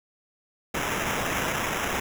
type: noise with sample-and-hold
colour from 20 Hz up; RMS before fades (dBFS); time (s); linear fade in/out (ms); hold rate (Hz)
white; -28; 0.74-2; 5; 4410
effects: none